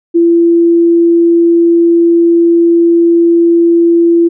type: tone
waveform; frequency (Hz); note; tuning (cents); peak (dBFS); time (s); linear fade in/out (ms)
sine; 338.6; E4; +46; -4; 0.14-4.29; 20
effects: none